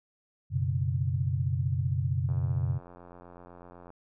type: chord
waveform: sine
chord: F# suspended fourth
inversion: none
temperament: just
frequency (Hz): 92.5 / 123.33 / 138.75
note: F#2 / B2 / C#3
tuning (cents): 0 / -2 / +2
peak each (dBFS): -30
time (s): 0.5-2.8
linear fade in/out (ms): 50
type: click train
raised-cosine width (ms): 1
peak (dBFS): -35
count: 143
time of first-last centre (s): 2.29-3.904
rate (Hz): 88
effects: none